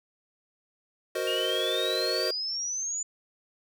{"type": "chord", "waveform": "square", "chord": "C half-diminished seventh", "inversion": "second", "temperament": "equal", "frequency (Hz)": [370, 466.2, 523.3, 622.3], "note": ["Gb4", "Bb4", "C5", "Eb5"], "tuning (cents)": [0, 0, 0, 0], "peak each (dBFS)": -34, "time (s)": [1.15, 2.31], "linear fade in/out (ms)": 5}
{"type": "exponential sweep", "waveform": "sine", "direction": "up", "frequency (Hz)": [2794, 7040], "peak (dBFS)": -29, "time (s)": [1.27, 3.03], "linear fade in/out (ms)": 5}
{"effects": []}